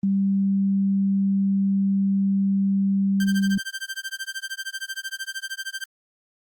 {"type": "tone", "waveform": "sine", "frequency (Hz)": 196, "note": "G3", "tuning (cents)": 0, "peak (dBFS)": -18, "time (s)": [0.03, 3.58], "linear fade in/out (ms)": 5}
{"type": "tone with tremolo", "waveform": "sawtooth", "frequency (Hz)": 1570, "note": "G6", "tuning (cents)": 2, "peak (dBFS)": -23, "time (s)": [3.2, 5.84], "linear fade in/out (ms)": 2, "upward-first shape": "sine", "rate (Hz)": 13, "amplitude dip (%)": 100}
{"effects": ["Opus 24 kbps"]}